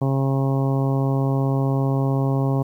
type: harmonic tone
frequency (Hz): 135.6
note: C#3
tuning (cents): -38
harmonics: 1 / 2 / 3 / 4 / 5 / 6 / 7 / 8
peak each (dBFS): -19 / -25 / -29 / -31 / -33 / -35 / -36 / -37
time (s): 0.01-2.63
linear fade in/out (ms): 10
effects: 9-bit